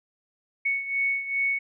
sine beating tone pair, 2217 / 2219.5 Hz, C#7 / C#7, 0 / +2 cents, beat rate 2.5 Hz, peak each -25 / -30 dBFS, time 0.65-1.59 s, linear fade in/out 10 ms, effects none

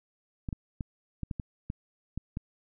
clicks, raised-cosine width 5 ms, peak -21 dBFS, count 9, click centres 0.488 / 0.528 / 0.808 / 1.233 / 1.312 / 1.398 / 1.701 / 2.176 / 2.371 s, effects none

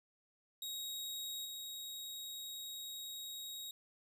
sawtooth tone with level steps, 3786 Hz, A#7, 26 cents sharp, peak -38 / -41 dBFS, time 0.62-3.71 s, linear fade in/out 2 ms, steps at 1.45 s, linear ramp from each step 5 ms, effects none

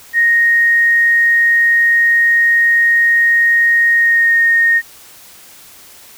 sine tone with pitch glide, 1864.7 to 1850.8 Hz, A#6 to A#6, 0 to -13 cents, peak -8 dBFS, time 0.13-4.82 s, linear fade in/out 50 ms, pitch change -13 cents, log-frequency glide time 3.94-4.37 s, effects white hiss -40 dBFS RMS until 6.17 s

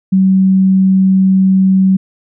sine tone, 190 Hz, F#3, 46 cents sharp, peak -6 dBFS, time 0.12-1.97 s, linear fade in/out 10 ms, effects none

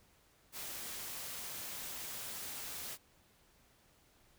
white noise, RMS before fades -44 dBFS, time 0.52-2.98 s, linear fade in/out 50 ms, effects pink hiss -68 dBFS RMS until 4.38 s

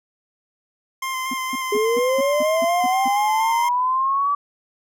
25% pulse tone with vibrato, 1046.5 Hz, C6, in tune, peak -20 dBFS, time 1.02-3.69 s, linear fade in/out 5 ms, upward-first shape square, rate 4.2 Hz, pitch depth 16 cents each way
triangle tone bursts, 254.3 Hz, C4, 49 cents flat, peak -23 dBFS, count 9, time 1.31-3.082 s, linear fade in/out 5 ms, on 28 ms, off 190 ms
sine linear sweep, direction up, 408.9 to 1156 Hz, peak -17 dBFS, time 1.72-4.35 s, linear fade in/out 5 ms
effects none

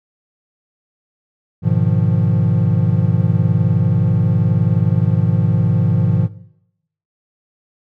triangle chord, F half-diminished seventh, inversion first, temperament equal, 103.83 / 123.47 / 155.56 / 174.61 Hz, Ab2 / Cb3 / Eb3 / F3, 0 / 0 / 0 / 0 cents, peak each -16 dBFS, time 1.62-6.29 s, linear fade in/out 50 ms, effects noise-tail reverb RT60 0.8 s tail -18 dB re dry

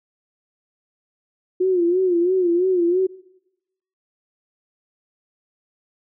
sine tone with vibrato, 358.4 Hz, F4, 45 cents sharp, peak -15 dBFS, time 1.6-3.07 s, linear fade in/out 10 ms, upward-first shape sine, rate 3 Hz, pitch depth 93 cents each way, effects noise-tail reverb RT60 0.9 s tail -22 dB re dry

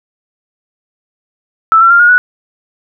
sine tone with pitch steps, 1318.5 / 1355.6 / 1393.7 / 1432.9 / 1473.1 Hz, E6 / E6 / F6 / F6 / F#6, 0 / +48 / -4 / +44 / -8 cents, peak -3 dBFS, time 1.72-2.18 s, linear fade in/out 0 ms, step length 92 ms, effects none

